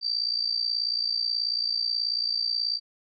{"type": "tone with amplitude modulation", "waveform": "sine", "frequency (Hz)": 4660, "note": "D8", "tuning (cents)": -14, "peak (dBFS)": -21, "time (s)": [0.01, 2.8], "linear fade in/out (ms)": 50, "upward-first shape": "sine", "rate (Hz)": 58.4, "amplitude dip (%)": 80, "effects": []}